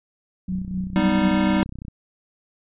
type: tone with tremolo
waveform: sine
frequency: 185.6 Hz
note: F#3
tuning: 6 cents sharp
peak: -21 dBFS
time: 0.48-1.34 s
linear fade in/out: 5 ms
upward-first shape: triangle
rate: 4.1 Hz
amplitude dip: 85%
type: click train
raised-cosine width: 5 ms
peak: -23 dBFS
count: 45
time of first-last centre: 0.49-1.882 s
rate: 31.6 Hz
type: chord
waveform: square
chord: G augmented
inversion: none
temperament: equal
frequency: 196 / 246.9 / 311.1 Hz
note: G3 / B3 / D#4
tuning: 0 / 0 / 0 cents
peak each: -20 / -26 / -23 dBFS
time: 0.96-1.63 s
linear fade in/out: 0 ms
effects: resampled to 8000 Hz